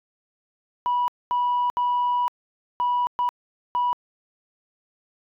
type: tone bursts at uneven times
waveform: sine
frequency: 978 Hz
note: B5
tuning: 17 cents flat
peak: -18 dBFS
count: 6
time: 0.86-1.08 / 1.31-1.7 / 1.77-2.28 / 2.8-3.07 / 3.19-3.29 / 3.75-3.93 s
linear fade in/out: 0 ms
effects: tanh soft clip ceiling -17 dBFS